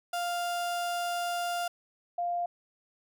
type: tone pair in turn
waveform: 35% pulse / sine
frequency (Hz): 699 / 699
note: F5 / F5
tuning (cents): +1 / +1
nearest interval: unison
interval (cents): 0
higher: neither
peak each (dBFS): -28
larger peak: neither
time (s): 0.13-1.68 / 2.18-2.46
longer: first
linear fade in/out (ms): 5
effects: none